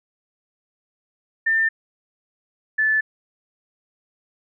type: tone pair in turn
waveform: sine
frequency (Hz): 1795 / 1744.9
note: A6 / A6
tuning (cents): +34 / -15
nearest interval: unison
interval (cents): 49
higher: first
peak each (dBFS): -16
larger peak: neither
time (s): 1.46-1.69 / 2.78-3.01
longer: neither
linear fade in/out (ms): 10
effects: none